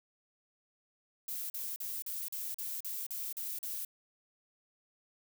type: noise bursts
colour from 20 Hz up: violet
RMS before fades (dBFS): -39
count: 10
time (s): 1.28-3.849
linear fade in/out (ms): 2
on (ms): 220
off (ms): 41
effects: none